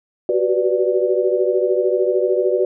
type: chord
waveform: sine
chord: G major seventh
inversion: third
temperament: equal with one note detuned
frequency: 370 / 383.3 / 493.9 / 587.3 Hz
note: F#4 / G4 / B4 / D5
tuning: 0 / -39 / 0 / 0 cents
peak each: -19 / -21 / -20 / -21 dBFS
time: 0.29-2.65 s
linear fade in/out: 2 ms
effects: none